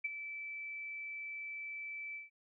sine tone with ADSR envelope, 2317 Hz, D7, 24 cents flat, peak -31 dBFS, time 0.04-2.3 s, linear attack 10 ms, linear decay 25 ms, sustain -10 dB, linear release 150 ms, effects none

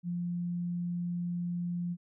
sine tone, 174.61 Hz, F3, in tune, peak -31 dBFS, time 0.03-1.97 s, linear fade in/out 50 ms, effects none

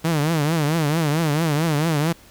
sawtooth tone with vibrato, 155.56 Hz, D#3, in tune, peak -14 dBFS, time 0.04-2.13 s, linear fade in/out 10 ms, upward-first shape triangle, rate 4.5 Hz, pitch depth 170 cents each way, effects pink hiss -49 dBFS RMS until 2.3 s

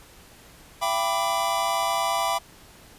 square chord, E minor seventh, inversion none, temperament equal with one note detuned, 673.9 / 784 / 987.8 / 1174.7 Hz, E5 / G5 / B5 / D6, +38 / 0 / 0 / 0 cents, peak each -29 / -29 / -28 / -30 dBFS, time 0.81-2.39 s, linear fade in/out 20 ms, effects pink hiss -50 dBFS RMS until 2.98 s + resampled to 32000 Hz

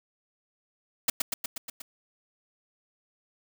white noise with echo, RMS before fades -23 dBFS, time 1.08-1.1 s, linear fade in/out 5 ms, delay 120 ms, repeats 6, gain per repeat -3 dB, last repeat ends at 1.82 s, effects none

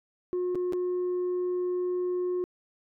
sine tone with dropouts, 360.2 Hz, F#4, 46 cents flat, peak -24 dBFS, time 0.33-2.44 s, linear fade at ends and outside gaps 0 ms, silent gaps 0.548-0.555 / 0.724-0.733 s, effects tanh soft clip ceiling -25 dBFS

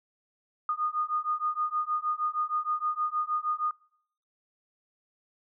sine beating tone pair, 1225 / 1231.4 Hz, D#6 / D#6, -27 / -18 cents, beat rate 6.4 Hz, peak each -30 / -30 dBFS, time 0.69-3.71 s, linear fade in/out 2 ms, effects noise-tail reverb RT60 0.7 s tail -26 dB re dry

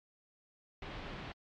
pink low-pass noise, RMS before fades -45 dBFS, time 0.82-1.32 s, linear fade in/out 2 ms, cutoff 3600 Hz, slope 24 dB/octave, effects AAC 64 kbps

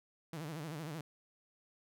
sawtooth tone with vibrato, 155.56 Hz, D#3, in tune, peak -37 dBFS, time 0.33-1.01 s, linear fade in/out 2 ms, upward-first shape sine, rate 13 Hz, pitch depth 140 cents each way, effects none

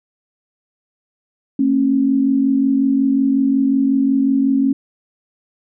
sine tone pair together, 227.1 / 272.6 Hz, A#3 / C#4, -45 / -29 cents, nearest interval minor third, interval 316 cents, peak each -19 / -13 dBFS, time 1.59-4.73 s, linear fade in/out 5 ms, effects none

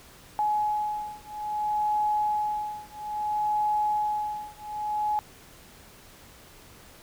sine beating tone pair, 843 / 843.6 Hz, G#5 / G#5, +26 / +27 cents, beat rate 0.6 Hz, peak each -28 dBFS, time 0.39-5.19 s, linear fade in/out 0 ms, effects pink hiss -51 dBFS RMS until 7.02 s

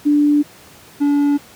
sine / triangle tone pair in turn, 293.4 / 287.5 Hz, D4 / D4, -2 / -37 cents, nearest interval unison, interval 35 cents, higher first, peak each -10 dBFS, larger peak neither, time 0.05-0.43 / 1-1.38 s, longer neither, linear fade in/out 20 ms, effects pink hiss -43 dBFS RMS until 1.55 s + high-pass 100 Hz 12 dB/octave

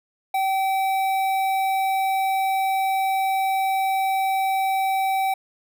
square tone with notch filter, 770 Hz, G5, 31 cents flat, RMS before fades -22 dBFS, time 0.34-5.34 s, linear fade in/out 5 ms, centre 6200 Hz, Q 0.59, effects none

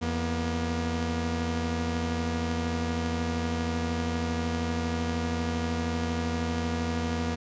sawtooth tone pair together, 84.06 / 239.4 Hz, E2 / A#3, +34 / +46 cents, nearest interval octave + tritone, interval 1812 cents, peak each -26 / -26 dBFS, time 0.01-7.36 s, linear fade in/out 20 ms, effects resampled to 16000 Hz

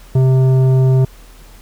triangle tone with tanh clipping, 130.81 Hz, C3, in tune, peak -10 dBFS, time 0.15-1.05 s, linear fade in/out 5 ms, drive 15 dB, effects added 40 Hz sine -38 dBFS peak until 1.61 s + pink hiss -45 dBFS RMS until 1.61 s

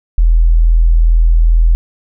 sine tone, 41.2 Hz, E1, in tune, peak -5 dBFS, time 0.18-1.75 s, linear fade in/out 0 ms, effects none

